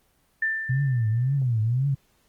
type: tone with exponential decay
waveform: sine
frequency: 1779 Hz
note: A6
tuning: 19 cents sharp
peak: -20 dBFS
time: 0.42-1.39 s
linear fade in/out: 5 ms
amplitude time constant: 210 ms
type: tone with vibrato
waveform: sine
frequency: 123.47 Hz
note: B2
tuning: in tune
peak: -20 dBFS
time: 0.69-1.95 s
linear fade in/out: 10 ms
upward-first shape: triangle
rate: 1.9 Hz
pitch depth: 260 cents each way
effects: pink hiss -65 dBFS RMS until 2.28 s + Opus 24 kbps